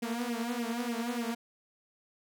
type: tone with flanger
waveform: sawtooth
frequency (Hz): 236.4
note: A#3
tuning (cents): +24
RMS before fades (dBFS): -34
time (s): 0.02-1.35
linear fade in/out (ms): 10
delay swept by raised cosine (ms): 0.35 to 5.55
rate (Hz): 3.4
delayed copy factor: +0.95
effects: none